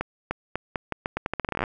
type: accelerating click train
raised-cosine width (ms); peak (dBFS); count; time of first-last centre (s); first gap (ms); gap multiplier
0.5; -11; 20; 0.01-1.638; 300; 0.82
effects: none